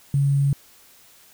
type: tone with sample-and-hold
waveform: sine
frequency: 140 Hz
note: C#3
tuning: 18 cents sharp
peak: -16 dBFS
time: 0.14-0.53 s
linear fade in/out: 2 ms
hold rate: 8820 Hz
effects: white hiss -52 dBFS RMS until 1.33 s